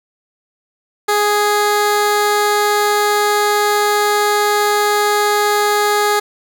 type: tone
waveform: 15% pulse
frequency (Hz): 415.3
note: G#4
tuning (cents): 0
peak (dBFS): -6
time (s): 1.08-6.2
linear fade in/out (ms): 10
effects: none